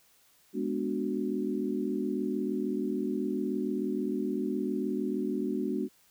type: chord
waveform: sine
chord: G# half-diminished seventh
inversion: none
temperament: equal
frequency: 207.7 / 246.9 / 293.7 / 370 Hz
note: G#3 / B3 / D4 / F#4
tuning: 0 / 0 / 0 / 0 cents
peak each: -34 dBFS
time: 0.53-5.89 s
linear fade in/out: 50 ms
effects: white hiss -64 dBFS RMS until 6.1 s